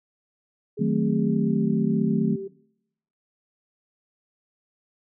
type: tone with pitch glide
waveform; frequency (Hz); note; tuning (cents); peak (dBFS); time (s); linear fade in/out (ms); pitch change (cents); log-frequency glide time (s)
sine; 415.3 to 389.7; G#4 to G4; 0 to -10; -31; 0.77-2.48; 10; -110; 1.04-1.71
type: chord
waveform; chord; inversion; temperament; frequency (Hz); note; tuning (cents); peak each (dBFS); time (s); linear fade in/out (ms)
sine; D# diminished seventh; none; equal; 155.56 / 185 / 220 / 261.6; D#3 / F#3 / A3 / C4; 0 / 0 / 0 / 0; -27 / -25 / -24 / -29; 0.79-2.36; 10
effects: noise-tail reverb RT60 0.8 s tail -22 dB re dry